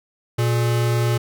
square tone pair together, 118.7 / 424.3 Hz, A#2 / G#4, +32 / +37 cents, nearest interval octave + minor seventh, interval 2205 cents, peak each -18 / -29 dBFS, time 0.38-1.18 s, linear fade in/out 10 ms, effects none

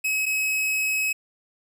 45% pulse tone pair in turn, 2559 / 2559 Hz, D#7 / D#7, +48 / +48 cents, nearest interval unison, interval 0 cents, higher neither, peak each -22 dBFS, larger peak neither, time 0.04-0.26 / 0.26-1.13 s, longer second, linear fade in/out 10 ms, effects none

